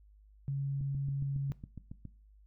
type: tone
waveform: sine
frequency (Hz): 138.59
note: C#3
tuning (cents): 0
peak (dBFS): -31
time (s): 0.48-1.52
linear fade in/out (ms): 0
type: click train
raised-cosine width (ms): 5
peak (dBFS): -31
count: 10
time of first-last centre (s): 0.81-2.053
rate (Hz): 7.24
effects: noise-tail reverb RT60 0.4 s tail -19 dB re dry + added 51 Hz sine -57 dBFS peak until 2.46 s